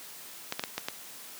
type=clicks; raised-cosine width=0.2 ms; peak=-13 dBFS; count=5; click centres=0.524 / 0.595 / 0.638 / 0.78 / 0.885 s; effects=white hiss -46 dBFS RMS until 1.39 s + high-pass 150 Hz 12 dB/octave